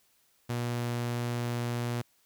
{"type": "tone", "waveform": "sawtooth", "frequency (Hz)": 119.9, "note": "A#2", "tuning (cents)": 49, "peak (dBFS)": -26, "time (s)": [0.49, 2.02], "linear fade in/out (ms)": 10, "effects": ["white hiss -68 dBFS RMS until 2.25 s"]}